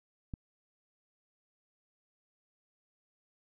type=click; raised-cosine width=5 ms; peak=-26 dBFS; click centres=0.338 s; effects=none